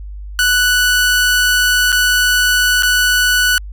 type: tone with dropouts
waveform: sawtooth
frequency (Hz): 1482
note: F#6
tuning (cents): +2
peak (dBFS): -7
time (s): 0.39-3.58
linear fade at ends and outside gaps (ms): 1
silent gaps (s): 1.92-1.926 / 2.824-2.832
effects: added 50 Hz sine -26 dBFS peak until 3.72 s